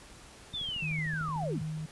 sine linear sweep, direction down, 3624 to 57.1 Hz, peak -33 dBFS, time 0.53-1.63 s, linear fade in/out 20 ms
click train, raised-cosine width 5 ms, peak -33 dBFS, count 13, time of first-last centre 0.54-1.436 s, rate 13.4 Hz
sine tone with tremolo, 156.1 Hz, D#3, 6 cents sharp, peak -32 dBFS, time 0.82-1.86 s, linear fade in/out 5 ms, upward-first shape sine, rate 1.7 Hz, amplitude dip 25%
effects pink hiss -52 dBFS RMS until 1.91 s + resampled to 24000 Hz

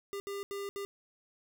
square tone bursts at uneven times, 400 Hz, G4, 35 cents sharp, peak -37 dBFS, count 4, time 0.13-0.2 / 0.27-0.43 / 0.51-0.69 / 0.76-0.85 s, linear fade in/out 0 ms, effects none

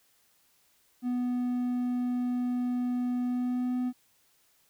triangle tone with pitch glide, 246.9 to 249.8 Hz, B3 to B3, 0 to +20 cents, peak -25 dBFS, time 1.02-3.93 s, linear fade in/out 50 ms, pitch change +20 cents, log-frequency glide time 3.24-3.74 s, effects white hiss -67 dBFS RMS until 4.69 s

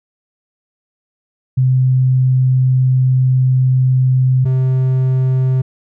sine / triangle tone pair in turn, 129.1 / 130 Hz, C3 / C3, -23 / -11 cents, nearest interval unison, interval 12 cents, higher second, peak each -9 dBFS, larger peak neither, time 1.57-4.45 / 4.45-5.62 s, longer first, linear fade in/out 10 ms, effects none

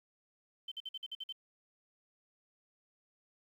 sine tone bursts, 3087 Hz, G7, 27 cents flat, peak -39 dBFS, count 8, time 0.68-1.325 s, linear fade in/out 5 ms, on 36 ms, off 51 ms, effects 11-bit

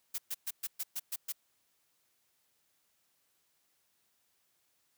blue noise bursts, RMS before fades -36 dBFS, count 8, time 0.14-1.324 s, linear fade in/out 10 ms, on 43 ms, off 120 ms, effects white hiss -75 dBFS RMS until 4.97 s + high-pass 60 Hz 12 dB/octave

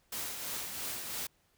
white noise with tremolo, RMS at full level -37 dBFS, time 0.12-1.27 s, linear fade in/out 5 ms, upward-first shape triangle, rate 3 Hz, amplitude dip 45%, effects pink hiss -71 dBFS RMS until 1.57 s

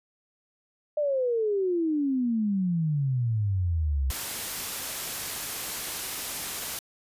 sine exponential sweep, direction down, 609 to 64.1 Hz, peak -23 dBFS, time 0.97-4.11 s, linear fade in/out 5 ms
white noise, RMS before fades -33 dBFS, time 4.1-6.79 s, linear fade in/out 2 ms
effects resampled to 32000 Hz

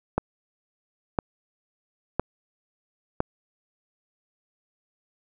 click train, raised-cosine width 1 ms, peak -8 dBFS, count 4, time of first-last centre 0.18-3.204 s, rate 0.992 Hz, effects none

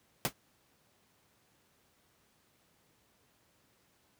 pink noise with exponential decay, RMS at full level -25 dBFS, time 0.25-0.33 s, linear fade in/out 0 ms, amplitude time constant 16 ms, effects pink hiss -70 dBFS RMS until 4.19 s + high-pass 80 Hz 12 dB/octave

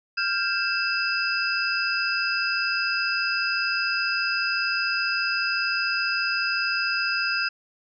sine tone cluster, 1394 / 1579 / 2642 / 4967 Hz, F6 / G6 / E7 / D#8, -4 / +12 / +3 / -4 cents, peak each -28 dBFS, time 0.17-7.49 s, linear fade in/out 10 ms, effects none

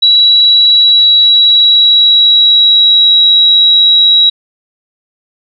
sine tone with pitch glide, 3908 to 3868 Hz, B7 to B7, -19 to -37 cents, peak -3 dBFS, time 0.02-4.3 s, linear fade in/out 10 ms, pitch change -18 cents, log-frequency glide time 0.62-3.16 s, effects none

